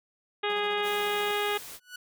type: harmonic tone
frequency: 413 Hz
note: G#4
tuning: 10 cents flat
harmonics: 1 / 2 / 3 / 4 / 5 / 6 / 7 / 8 / 9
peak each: -30 / -33 / -35 / -36 / -37 / -38 / -38 / -39 / -40 dBFS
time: 0.43-1.58 s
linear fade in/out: 10 ms
type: tone with tremolo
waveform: 10% pulse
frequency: 191.6 Hz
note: G3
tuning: 39 cents flat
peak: -36 dBFS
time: 0.49-1.32 s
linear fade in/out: 10 ms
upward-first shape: square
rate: 14 Hz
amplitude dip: 50%
type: noise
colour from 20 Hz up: white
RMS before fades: -43 dBFS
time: 0.82-1.8 s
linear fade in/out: 50 ms
type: tone with exponential growth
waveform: sawtooth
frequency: 1476 Hz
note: F#6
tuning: 5 cents flat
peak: -33 dBFS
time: 1.78-1.96 s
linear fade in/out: 5 ms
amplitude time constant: 38 ms
effects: none